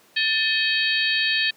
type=harmonic tone with a mistuned harmonic; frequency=635 Hz; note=D#5; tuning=35 cents sharp; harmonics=3 / 4 / 5 / 6 / 7; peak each=-24 / -25 / -26 / -27 / -27 dBFS; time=0.16-1.51 s; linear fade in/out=10 ms; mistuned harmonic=3; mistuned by=-130 cents; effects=pink hiss -55 dBFS RMS until 1.56 s + high-pass 200 Hz 12 dB/octave